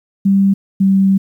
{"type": "tone pair in turn", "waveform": "sine", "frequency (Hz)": [196, 193.53], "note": ["G3", "G3"], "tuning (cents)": [0, -22], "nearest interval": "unison", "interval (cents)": 22, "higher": "first", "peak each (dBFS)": -8, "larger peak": "neither", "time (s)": [[0.25, 0.54], [0.8, 1.18]], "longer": "second", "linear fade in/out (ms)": 10, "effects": ["8-bit"]}